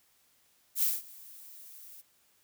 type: noise with ADSR envelope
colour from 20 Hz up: violet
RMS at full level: -26 dBFS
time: 0.75-2.02 s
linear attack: 76 ms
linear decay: 190 ms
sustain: -24 dB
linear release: 19 ms
effects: white hiss -68 dBFS RMS until 2.43 s